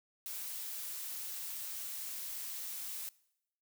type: noise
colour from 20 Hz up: blue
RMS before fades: -42 dBFS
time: 0.26-3.09 s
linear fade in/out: 0 ms
effects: noise-tail reverb RT60 0.8 s tail -22 dB re dry